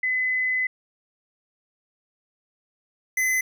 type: tone pair in turn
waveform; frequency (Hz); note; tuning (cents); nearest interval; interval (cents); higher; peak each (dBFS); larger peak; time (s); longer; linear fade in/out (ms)
sine / square; 2020 / 2032; B6 / B6; +39 / +49; unison; 10; second; -21; neither; 0.03-0.67 / 3.17-3.41; first; 5
effects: none